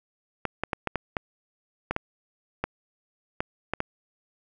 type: clicks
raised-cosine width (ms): 0.5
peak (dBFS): -11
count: 12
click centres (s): 0.453 / 0.636 / 0.732 / 0.873 / 0.957 / 1.168 / 1.91 / 1.964 / 2.64 / 3.405 / 3.736 / 3.804
effects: none